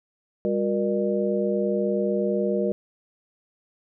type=tone cluster; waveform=sine; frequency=200.7 / 363.3 / 472.4 / 600 Hz; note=G3 / F#4 / A#4 / D5; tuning=+41 / -32 / +23 / +37 cents; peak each=-26 / -27 / -26 / -28 dBFS; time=0.45-2.72 s; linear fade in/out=0 ms; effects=none